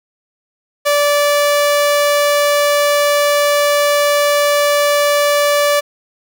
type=tone; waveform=sawtooth; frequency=581 Hz; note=D5; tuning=19 cents flat; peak=-7 dBFS; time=0.85-5.81 s; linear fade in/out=20 ms; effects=none